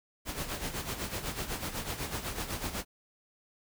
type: noise with tremolo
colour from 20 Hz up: pink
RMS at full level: -34 dBFS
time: 0.25-2.85 s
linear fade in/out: 50 ms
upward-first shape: sine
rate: 8 Hz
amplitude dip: 65%
effects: none